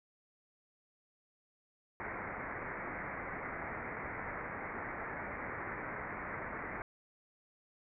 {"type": "low-pass noise", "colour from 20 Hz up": "white", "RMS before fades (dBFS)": -42, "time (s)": [2, 6.82], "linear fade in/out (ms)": 0, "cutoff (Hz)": 2200, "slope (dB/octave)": 96, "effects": []}